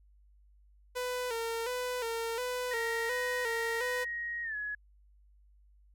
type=tone with vibrato; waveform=sawtooth; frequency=477.8 Hz; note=A#4; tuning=43 cents sharp; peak=-29 dBFS; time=0.95-4.05 s; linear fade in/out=20 ms; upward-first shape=square; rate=1.4 Hz; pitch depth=73 cents each way
type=tone with pitch glide; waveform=sine; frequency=1883 to 1687.3 Hz; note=A#6 to G#6; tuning=+17 to +27 cents; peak=-34 dBFS; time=2.71-4.75 s; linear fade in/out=5 ms; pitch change=-190 cents; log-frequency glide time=4.43-4.56 s
effects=added 50 Hz sine -59 dBFS peak until 5.94 s